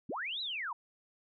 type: linear two-way sweep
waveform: sine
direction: up then down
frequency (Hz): 140.3 to 4045 to 870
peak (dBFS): -35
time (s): 0.09-0.73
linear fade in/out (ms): 5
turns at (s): 0.41
effects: none